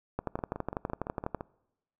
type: two click trains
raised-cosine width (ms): 1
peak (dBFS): -17 / -22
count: 15 / 7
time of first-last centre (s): 0.19-1.347 / 0.39-1.409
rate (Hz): 12.1 / 5.89
effects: noise-tail reverb RT60 0.9 s tail -24 dB re dry